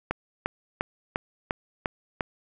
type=click train; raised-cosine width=0.5 ms; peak=-11 dBFS; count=7; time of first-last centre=0.11-2.208 s; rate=2.86 Hz; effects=none